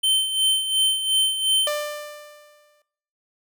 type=tone with tremolo; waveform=square; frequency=3093 Hz; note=G7; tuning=24 cents flat; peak=-16 dBFS; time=0.03-1.68 s; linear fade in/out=10 ms; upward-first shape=sine; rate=2.8 Hz; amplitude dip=65%
type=tone with exponential decay; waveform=sawtooth; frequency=594 Hz; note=D5; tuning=20 cents sharp; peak=-17 dBFS; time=1.67-2.82 s; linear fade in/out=2 ms; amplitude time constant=250 ms
effects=noise-tail reverb RT60 0.7 s tail -18 dB re dry